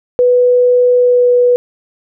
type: tone with pitch glide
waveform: sine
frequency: 493.9 to 490.5 Hz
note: B4 to B4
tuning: 0 to -12 cents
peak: -6 dBFS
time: 0.19-1.56 s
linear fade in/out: 0 ms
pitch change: -12 cents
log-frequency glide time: 0.95-1.31 s
effects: none